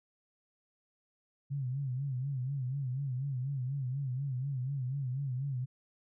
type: tone with vibrato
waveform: sine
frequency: 133 Hz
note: C3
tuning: 29 cents sharp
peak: -32 dBFS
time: 1.5-5.66 s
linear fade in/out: 20 ms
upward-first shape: sine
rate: 4.1 Hz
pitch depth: 120 cents each way
effects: none